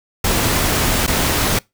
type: noise with dropouts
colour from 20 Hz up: pink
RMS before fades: -17 dBFS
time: 0.24-1.59 s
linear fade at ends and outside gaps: 5 ms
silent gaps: 1.066-1.076 s
effects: noise-tail reverb RT60 0.2 s tail -24 dB re dry